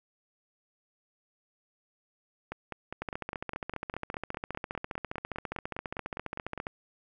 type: two click trains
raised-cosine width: 0.5 ms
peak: -21 / -19 dBFS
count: 21 / 55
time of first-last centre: 2.52-6.577 / 3.02-6.669 s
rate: 4.93 / 14.8 Hz
effects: none